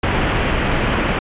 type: low-pass noise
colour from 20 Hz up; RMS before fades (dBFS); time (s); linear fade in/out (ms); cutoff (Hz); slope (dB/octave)
pink; -18; 0.03-1.19; 5; 3100; 48
effects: resampled to 8000 Hz